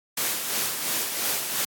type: noise with tremolo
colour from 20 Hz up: white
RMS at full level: -25 dBFS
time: 0.17-1.65 s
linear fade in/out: 5 ms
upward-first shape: sine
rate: 2.9 Hz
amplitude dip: 45%
effects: high-pass 150 Hz 12 dB/octave + AAC 64 kbps